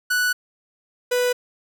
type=tone pair in turn; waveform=45% pulse; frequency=1480 / 493.9 Hz; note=F#6 / B4; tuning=0 / 0 cents; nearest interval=octave + perfect fifth; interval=1900 cents; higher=first; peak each=-18 dBFS; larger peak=neither; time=0.1-0.33 / 1.11-1.33 s; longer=first; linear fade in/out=10 ms; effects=none